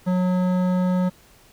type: tone with hard clipping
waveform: sine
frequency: 182.3 Hz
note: F#3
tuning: 25 cents flat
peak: -20 dBFS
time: 0.06-1.1 s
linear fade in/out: 20 ms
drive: 13 dB
effects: pink hiss -53 dBFS RMS until 1.52 s